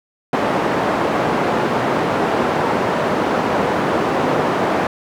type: band-pass noise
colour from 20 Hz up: white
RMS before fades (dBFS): -18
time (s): 0.33-4.87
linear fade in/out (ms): 2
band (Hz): 160 to 840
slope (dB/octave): 12
effects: none